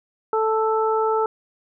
harmonic tone, 440 Hz, A4, in tune, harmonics 1 / 2 / 3, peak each -20 / -23 / -25 dBFS, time 0.33-1.26 s, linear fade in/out 2 ms, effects none

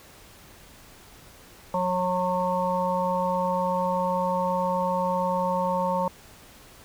harmonic tone, 181.7 Hz, F#3, 31 cents flat, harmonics 1 / 3 / 5 / 6, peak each -30 / -27 / -26 / -32 dBFS, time 1.74-6.08 s, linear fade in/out 2 ms, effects pink hiss -50 dBFS RMS until 6.84 s

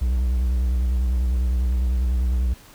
triangle tone with vibrato, 62.2 Hz, B1, 13 cents sharp, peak -16 dBFS, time 0.01-2.54 s, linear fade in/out 10 ms, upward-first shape sine, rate 10 Hz, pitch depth 82 cents each way, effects pink hiss -48 dBFS RMS until 2.74 s

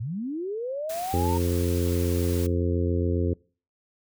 sine linear sweep, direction up, 100 to 927 Hz, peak -28 dBFS, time 0-1.38 s, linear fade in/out 10 ms
white noise, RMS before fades -39 dBFS, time 0.89-2.47 s, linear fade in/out 10 ms
harmonic tone, 87.31 Hz, F2, in tune, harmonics 1 / 2 / 3 / 4 / 5 / 6, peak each -24 / -33 / -30 / -30 / -31 / -36 dBFS, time 1.13-3.34 s, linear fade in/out 10 ms
effects noise-tail reverb RT60 0.4 s tail -25 dB re dry

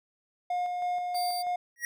triangle tone with tremolo, 715 Hz, F5, 41 cents sharp, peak -25 dBFS, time 0.5-1.56 s, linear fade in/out 5 ms, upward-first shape square, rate 3.1 Hz, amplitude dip 30%
sawtooth tone, 4666 Hz, D8, 12 cents flat, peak -32 dBFS, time 1.14-1.43 s, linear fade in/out 20 ms
square tone with exponential growth, 1900 Hz, A#6, 33 cents sharp, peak -27 dBFS, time 1.76-1.85 s, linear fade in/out 1 ms, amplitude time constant 18 ms
effects none

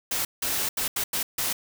white noise bursts at uneven times, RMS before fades -27 dBFS, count 6, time 0.11-0.25 / 0.42-0.69 / 0.77-0.88 / 0.96-1.04 / 1.13-1.23 / 1.38-1.53 s, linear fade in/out 5 ms, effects none

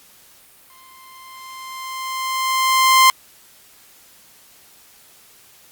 sawtooth tone with exponential growth, 1046.5 Hz, C6, in tune, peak -4 dBFS, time 0.7-3.1 s, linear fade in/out 1 ms, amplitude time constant 520 ms, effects white hiss -49 dBFS RMS until 5.71 s + Opus 48 kbps

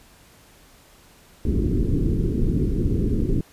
pink low-pass noise, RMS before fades -21 dBFS, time 1.45-3.41 s, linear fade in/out 2 ms, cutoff 400 Hz, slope 48 dB/octave, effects pink hiss -52 dBFS RMS until 3.52 s + resampled to 32000 Hz

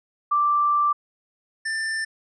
sine / square tone pair in turn, 1174.7 / 1781 Hz, D6 / A6, 0 / +21 cents, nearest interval perfect fifth, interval 721 cents, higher second, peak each -17 / -25 dBFS, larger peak first, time 0.31-0.93 / 1.65-2.05 s, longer first, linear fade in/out 10 ms, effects resampled to 22050 Hz

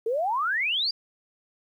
sine exponential sweep, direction up, 429.7 to 4910 Hz, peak -23 dBFS, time 0.06-0.91 s, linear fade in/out 5 ms, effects 10-bit

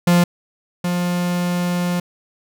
45% pulse tone pair in turn, 174.61 / 176.54 Hz, F3 / F3, 0 / +19 cents, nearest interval unison, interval 19 cents, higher second, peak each -11 / -18 dBFS, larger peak first, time 0.07-0.24 / 0.84-2 s, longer second, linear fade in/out 5 ms, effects none

